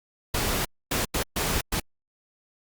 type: noise bursts at uneven times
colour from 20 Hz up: pink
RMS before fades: -26 dBFS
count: 5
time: 0.34-0.65 / 0.91-1.05 / 1.14-1.23 / 1.36-1.61 / 1.72-1.8 s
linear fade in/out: 5 ms
effects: Opus 48 kbps